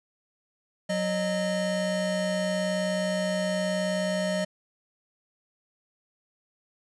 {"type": "tone pair together", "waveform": "square", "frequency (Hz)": [185, 614.1], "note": ["F#3", "D#5"], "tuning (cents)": [0, -23], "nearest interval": "octave + major sixth", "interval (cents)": 2077, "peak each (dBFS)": [-30, -28], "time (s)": [0.89, 4.45], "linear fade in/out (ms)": 10, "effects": ["resampled to 22050 Hz", "10-bit"]}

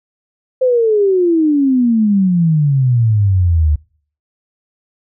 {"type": "exponential sweep", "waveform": "sine", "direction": "down", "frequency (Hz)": [523.3, 73], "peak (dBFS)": -9, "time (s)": [0.61, 3.76], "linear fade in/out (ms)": 10, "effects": ["noise-tail reverb RT60 0.5 s tail -25 dB re dry"]}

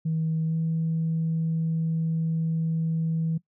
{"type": "tone with pitch glide", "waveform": "sine", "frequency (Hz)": [160.2, 162.34], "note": ["E3", "E3"], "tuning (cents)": [-49, -26], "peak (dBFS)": -22, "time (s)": [0.05, 3.38], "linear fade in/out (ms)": 10, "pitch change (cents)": 23, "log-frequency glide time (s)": [0.46, 0.55], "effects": ["noise-tail reverb RT60 0.1 s tail -20 dB re dry", "tanh soft clip ceiling -19 dBFS"]}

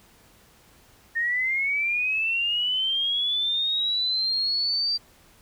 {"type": "linear sweep", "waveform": "sine", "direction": "up", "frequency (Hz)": [1827, 4699], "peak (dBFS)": -22, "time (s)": [1.15, 4.98], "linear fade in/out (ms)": 20, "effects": ["pink hiss -56 dBFS RMS until 5.41 s"]}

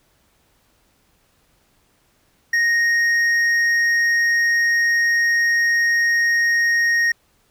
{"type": "tone with hard clipping", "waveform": "sine", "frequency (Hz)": 1864.7, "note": "A#6", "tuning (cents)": 0, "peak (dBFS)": -16, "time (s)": [2.53, 7.12], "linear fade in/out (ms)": 5, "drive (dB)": 5, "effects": ["pink hiss -61 dBFS RMS until 7.5 s"]}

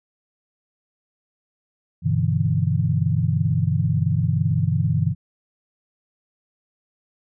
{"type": "chord", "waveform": "sine", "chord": "E minor seventh", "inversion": "first", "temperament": "equal with one note detuned", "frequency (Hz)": [98, 123.9, 146.83, 164.81], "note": ["G2", "B2", "D3", "E3"], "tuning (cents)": [0, 6, 0, 0], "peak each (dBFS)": -23, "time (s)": [2.02, 5.15], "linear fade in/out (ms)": 50, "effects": []}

